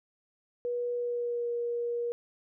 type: tone with pitch glide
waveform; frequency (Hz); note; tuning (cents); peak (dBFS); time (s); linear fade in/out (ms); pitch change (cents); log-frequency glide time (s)
sine; 484.3 to 475.2; B4 to A#4; -34 to +33; -29; 0.65-2.12; 0; -33; 0.95-1.49
effects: none